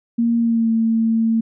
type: tone with pitch glide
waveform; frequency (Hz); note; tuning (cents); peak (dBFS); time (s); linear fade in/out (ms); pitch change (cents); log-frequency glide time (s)
sine; 233.1 to 225.6; A#3 to A3; 0 to +44; -14; 0.18-1.41; 10; -56; 0.38-0.71
effects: none